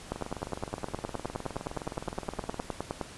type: two click trains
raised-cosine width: 1 ms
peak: -17 / -23 dBFS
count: 29 / 48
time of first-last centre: 0.12-3.013 / 0.16-2.595 s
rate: 9.68 / 19.3 Hz
effects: pink hiss -47 dBFS RMS until 3.17 s + resampled to 24000 Hz